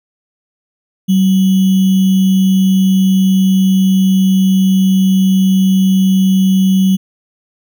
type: tone with sample-and-hold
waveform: sine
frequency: 189.9 Hz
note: F#3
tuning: 45 cents sharp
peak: -7 dBFS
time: 1.08-6.97 s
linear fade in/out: 20 ms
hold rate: 3150 Hz
effects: none